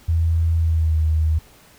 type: tone with pitch glide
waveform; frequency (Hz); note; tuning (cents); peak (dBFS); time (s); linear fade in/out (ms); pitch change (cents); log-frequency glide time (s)
sine; 82.41 to 78.73; E2 to D#2; 0 to +21; -15; 0.08-1.39; 10; -79; 0.57-0.98
effects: pink hiss -50 dBFS RMS until 1.78 s